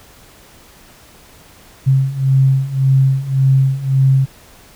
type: beating tone pair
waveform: sine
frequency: 133 / 134.8 Hz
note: C3 / C#3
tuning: +29 / -48 cents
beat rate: 1.8 Hz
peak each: -15 / -12 dBFS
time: 1.86-4.26 s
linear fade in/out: 20 ms
effects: pink hiss -44 dBFS RMS until 4.75 s